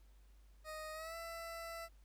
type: tone with pitch glide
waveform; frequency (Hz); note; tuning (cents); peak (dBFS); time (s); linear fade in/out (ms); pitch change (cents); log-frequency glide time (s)
20% pulse; 622.3 to 667; D#5 to E5; 0 to +20; -40; 0.64-1.89; 50; +120; 0.93-1.16
effects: added 50 Hz sine -60 dBFS peak until 2.04 s + pink hiss -75 dBFS RMS until 2.04 s